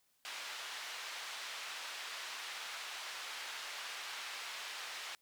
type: band-pass noise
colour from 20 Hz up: white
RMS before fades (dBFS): -45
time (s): 0.25-5.15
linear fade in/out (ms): 0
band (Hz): 880 to 3800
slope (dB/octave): 12
effects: white hiss -75 dBFS RMS until 5.21 s